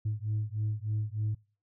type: beating tone pair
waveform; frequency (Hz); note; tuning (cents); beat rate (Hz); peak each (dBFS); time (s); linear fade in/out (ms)
sine; 105.5 / 108.8; G#2 / A2; +28 / -19; 3.3; -31; 0.05-1.35; 10
effects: noise-tail reverb RT60 0.4 s tail -26 dB re dry + tanh soft clip ceiling -25 dBFS